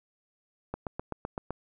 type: click train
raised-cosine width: 1 ms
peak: -19 dBFS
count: 7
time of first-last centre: 0.74-1.506 s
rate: 7.83 Hz
effects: none